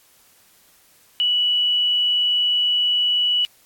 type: tone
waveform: sine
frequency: 2947 Hz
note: F#7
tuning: 8 cents flat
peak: -16 dBFS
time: 1.2-3.45 s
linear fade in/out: 0 ms
effects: white hiss -55 dBFS RMS until 3.65 s + AAC 64 kbps